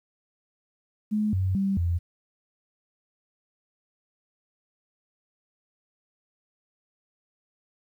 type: tone with pitch steps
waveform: sine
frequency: 212.2 / 94.2 / 195.3 / 85.9 Hz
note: G#3 / F#2 / G3 / F2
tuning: +38 / +32 / -6 / -28 cents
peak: -22 dBFS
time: 1.11-1.99 s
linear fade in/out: 20 ms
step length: 220 ms
effects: 10-bit